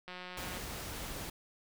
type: click train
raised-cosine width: 0.3 ms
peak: -29 dBFS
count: 91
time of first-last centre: 0.08-0.577 s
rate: 181 Hz
type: noise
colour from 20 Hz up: pink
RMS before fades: -42 dBFS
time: 0.37-1.3 s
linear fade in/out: 5 ms
effects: none